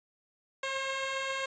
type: beating tone pair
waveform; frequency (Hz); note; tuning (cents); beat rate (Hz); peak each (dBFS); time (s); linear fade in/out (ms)
10% pulse; 530 / 537.4; C5 / C5; +22 / +46; 7.4; -33 / -24; 0.63-1.46; 5
effects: resampled to 16000 Hz + 9-bit